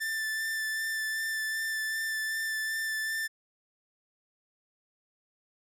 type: tone with vibrato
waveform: 45% pulse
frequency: 1769 Hz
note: A6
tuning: 9 cents sharp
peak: -30 dBFS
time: 0-3.28 s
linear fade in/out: 20 ms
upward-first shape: sine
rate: 2.6 Hz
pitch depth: 14 cents each way
effects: none